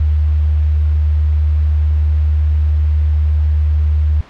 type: tone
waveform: sine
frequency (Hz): 75.8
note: D#2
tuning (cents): -45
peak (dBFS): -10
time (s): 0-4.21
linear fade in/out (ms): 5
effects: pink hiss -40 dBFS RMS until 4.29 s + low-pass 3000 Hz 12 dB/octave